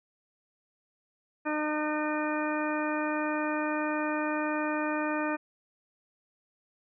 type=harmonic tone; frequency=303.6 Hz; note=D#4; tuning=42 cents flat; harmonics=1 / 2 / 3 / 4 / 5 / 6 / 8; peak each=-31 / -34 / -36 / -37 / -38 / -39 / -40 dBFS; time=1.45-5.37 s; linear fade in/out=20 ms; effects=none